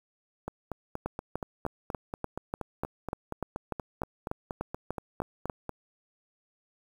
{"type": "two click trains", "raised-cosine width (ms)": 1, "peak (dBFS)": [-17, -20], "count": [16, 23], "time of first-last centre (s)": [[1.06, 5.498], [0.48, 5.693]], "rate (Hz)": [3.38, 4.22], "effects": ["8-bit"]}